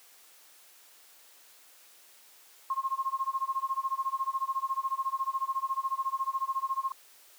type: tone with tremolo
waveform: sine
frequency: 1071 Hz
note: C6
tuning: 40 cents sharp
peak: -25 dBFS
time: 2.7-6.92 s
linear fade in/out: 2 ms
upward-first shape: sine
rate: 14 Hz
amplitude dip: 95%
effects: white hiss -57 dBFS RMS until 7.38 s + high-pass 400 Hz 12 dB/octave